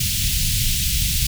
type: band-stop noise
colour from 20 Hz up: pink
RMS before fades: -20 dBFS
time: 0-1.27 s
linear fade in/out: 5 ms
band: 150 to 2800 Hz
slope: 24 dB/octave
effects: none